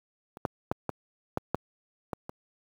clicks, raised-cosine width 1 ms, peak -29 / -13 / -12 / -15 / -13 / -11 / -17 / -23 dBFS, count 8, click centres 0.371 / 0.452 / 0.715 / 0.893 / 1.374 / 1.546 / 2.132 / 2.294 s, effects high-pass 80 Hz 12 dB/octave + 8-bit

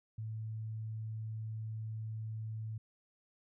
sine tone, 110 Hz, A2, in tune, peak -38 dBFS, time 0.18-2.78 s, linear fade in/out 5 ms, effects none

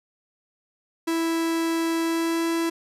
45% pulse tone with pitch glide, 329.6 to 332.1 Hz, E4 to E4, 0 to +13 cents, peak -22 dBFS, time 1.07-2.7 s, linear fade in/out 10 ms, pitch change +13 cents, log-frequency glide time 2.01-2.49 s, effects resampled to 32000 Hz

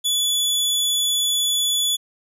sawtooth tone, 3434 Hz, A7, 43 cents flat, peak -15 dBFS, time 0.04-1.97 s, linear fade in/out 20 ms, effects resampled to 32000 Hz

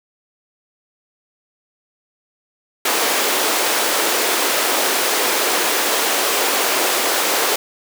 pink high-pass noise, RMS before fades -18 dBFS, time 2.85-7.56 s, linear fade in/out 5 ms, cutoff 350 Hz, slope 24 dB/octave, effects none

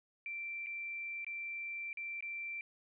sine tone with dropouts, 2349 Hz, D7, in tune, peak -39 dBFS, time 0.26-2.61 s, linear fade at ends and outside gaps 1 ms, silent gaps 0.662-0.668 / 1.246-1.266 / 1.93-1.972 / 2.207-2.225 s, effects none

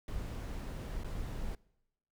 brown noise with dropouts, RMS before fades -39 dBFS, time 0.08-1.55 s, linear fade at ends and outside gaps 2 ms, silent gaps 1.036-1.044 s, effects noise-tail reverb RT60 0.9 s tail -24 dB re dry

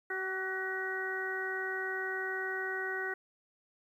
harmonic tone with a mistuned harmonic, 379.8 Hz, F#4, 45 cents sharp, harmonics 1 / 2 / 3 / 4 / 5, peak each -39 / -44 / -47 / -37 / -38 dBFS, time 0.1-3.14 s, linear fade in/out 5 ms, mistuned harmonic 4, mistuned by -31 cents, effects 11-bit

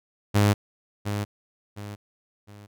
sawtooth tone with echo, 102.9 Hz, G#2, 16 cents flat, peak -13 dBFS, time 0.34-0.54 s, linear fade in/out 20 ms, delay 710 ms, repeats 3, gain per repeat -9 dB, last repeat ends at 2.67 s, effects none

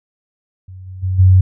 sine tone with level steps, 93.2 Hz, F#2, 13 cents sharp, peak -31 / -28 / -15 / -5 dBFS, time 0.68-1.41 s, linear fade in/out 5 ms, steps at 0.86 / 1.02 / 1.18 s, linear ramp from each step 20 ms, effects none

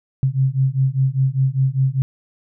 sine beating tone pair, 130.81 / 135.81 Hz, C3 / C#3, 0 / -35 cents, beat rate 5 Hz, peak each -18 dBFS, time 0.23-2.02 s, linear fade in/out 0 ms, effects none

